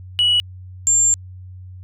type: tone pair in turn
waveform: sine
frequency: 2932 / 7341 Hz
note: F#7 / A#8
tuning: -16 / -28 cents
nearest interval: octave + major third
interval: 1588 cents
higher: second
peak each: -11 / -10 dBFS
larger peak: second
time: 0.19-0.4 / 0.87-1.14 s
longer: second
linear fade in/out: 0 ms
effects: tanh soft clip ceiling -10 dBFS + added 92 Hz sine -34 dBFS peak until 1.83 s